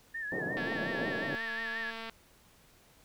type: tone with vibrato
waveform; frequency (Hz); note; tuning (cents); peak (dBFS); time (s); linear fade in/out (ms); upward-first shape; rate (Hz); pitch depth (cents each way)
sine; 1756; A6; -4; -35; 0.14-1.91; 10; sine; 5.6; 86
type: band-pass noise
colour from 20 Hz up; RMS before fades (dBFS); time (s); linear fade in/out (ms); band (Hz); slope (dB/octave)
white; -37; 0.32-1.35; 0; 130 to 600; 24
type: click train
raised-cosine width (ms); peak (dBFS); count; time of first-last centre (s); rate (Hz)
0.3; -26; 346; 0.57-2.097; 226
effects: pink hiss -62 dBFS RMS until 3.04 s